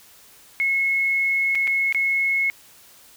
sine tone with dropouts, 2179 Hz, C#7, 30 cents flat, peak -18 dBFS, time 0.6-2.5 s, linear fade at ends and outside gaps 0 ms, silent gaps 1.55-1.554 / 1.672-1.676 / 1.925-1.947 s, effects white hiss -50 dBFS RMS until 3.16 s

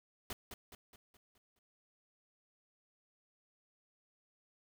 pink noise with echo, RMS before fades -42 dBFS, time 0.3-0.33 s, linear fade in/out 2 ms, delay 210 ms, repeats 6, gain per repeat -6 dB, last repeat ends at 1.59 s, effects none

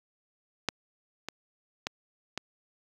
clicks, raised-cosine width 0.2 ms, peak -9 / -18 / -13 / -15 dBFS, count 4, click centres 0.687 / 1.286 / 1.869 / 2.376 s, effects high-pass 80 Hz 12 dB/octave + 8-bit

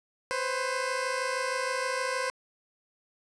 15% pulse tone pair together, 504 / 530.4 Hz, B4 / C5, +35 / +23 cents, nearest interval minor second, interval 88 cents, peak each -25 dBFS, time 0.31-2.3 s, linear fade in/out 0 ms, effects resampled to 24000 Hz + 10-bit

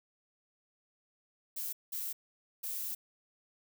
violet noise bursts at uneven times, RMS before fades -38 dBFS, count 3, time 1.56-1.73 / 1.92-2.13 / 2.63-2.95 s, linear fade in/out 10 ms, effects none

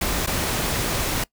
pink noise with dropouts, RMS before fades -24 dBFS, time 0.01-1.24 s, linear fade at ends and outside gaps 5 ms, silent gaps 0.263-0.272 s, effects noise-tail reverb RT60 0.1 s tail -22 dB re dry

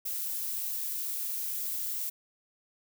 violet noise, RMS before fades -34 dBFS, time 0.05-2.1 s, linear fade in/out 10 ms, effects none

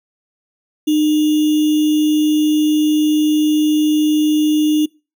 sine tone with sample-and-hold, 304.5 Hz, D#4, 37 cents flat, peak -11 dBFS, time 0.87-4.86 s, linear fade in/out 10 ms, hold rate 3150 Hz, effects noise-tail reverb RT60 0.3 s tail -24 dB re dry

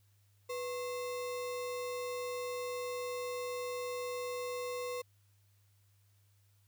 sine tone with sample-and-hold, 493.9 Hz, B4, in tune, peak -36 dBFS, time 0.49-5.02 s, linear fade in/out 10 ms, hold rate 1575 Hz, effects added 100 Hz sine -66 dBFS peak until 6.67 s + white hiss -75 dBFS RMS until 6.67 s

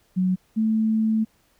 sine tone pair in turn, 184.8 / 219.8 Hz, F#3 / A3, -2 / -2 cents, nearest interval minor third, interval 300 cents, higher second, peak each -18 dBFS, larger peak neither, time 0.16-0.36 / 0.56-1.25 s, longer second, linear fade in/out 20 ms, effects pink hiss -63 dBFS RMS until 1.59 s

